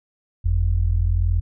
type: tone pair together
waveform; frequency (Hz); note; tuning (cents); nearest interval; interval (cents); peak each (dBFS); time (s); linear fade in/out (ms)
sine; 46.25 / 87.31; F#1 / F2; 0 / 0; major seventh; 1100; -19; 0.44-1.41; 20
effects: none